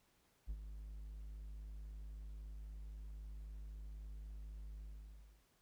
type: tone with ADSR envelope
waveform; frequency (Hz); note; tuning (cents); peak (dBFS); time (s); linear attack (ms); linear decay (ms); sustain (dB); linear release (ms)
triangle; 51.91; G#1; 0; -36; 0.47-5.45; 31; 53; -9; 640
effects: pink hiss -75 dBFS RMS until 5.61 s